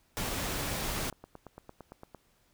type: noise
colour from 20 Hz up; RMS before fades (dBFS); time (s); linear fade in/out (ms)
pink; -34; 0.17-1.1; 0
type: click train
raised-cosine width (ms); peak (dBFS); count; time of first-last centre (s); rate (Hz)
1; -31; 12; 0.9-2.147; 8.82
effects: pink hiss -69 dBFS RMS until 2.53 s